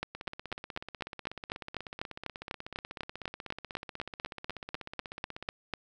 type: two click trains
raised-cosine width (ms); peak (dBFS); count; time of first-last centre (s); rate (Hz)
0.3; -17 / -24; 24 / 88; 0.03-5.737 / 0.15-5.487; 4.03 / 16.3
effects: none